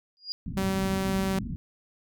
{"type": "tone with exponential growth", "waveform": "sine", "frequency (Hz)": 4852, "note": "D#8", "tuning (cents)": -44, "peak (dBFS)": -26, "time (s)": [0.17, 0.32], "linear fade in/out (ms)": 0, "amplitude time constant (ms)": 31}
{"type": "low-pass noise", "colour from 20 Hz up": "white", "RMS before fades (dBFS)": -34, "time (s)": [0.46, 1.56], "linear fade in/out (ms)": 0, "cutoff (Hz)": 250, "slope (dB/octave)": 48}
{"type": "tone", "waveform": "sawtooth", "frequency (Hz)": 191.9, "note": "G3", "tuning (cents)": -37, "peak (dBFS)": -22, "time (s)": [0.57, 1.39], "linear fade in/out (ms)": 5}
{"effects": []}